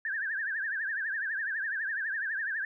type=tone with vibrato; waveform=sine; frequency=1681 Hz; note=G#6; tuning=20 cents sharp; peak=-30 dBFS; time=0.05-2.65 s; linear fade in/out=2 ms; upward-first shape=triangle; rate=12 Hz; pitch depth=180 cents each way; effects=none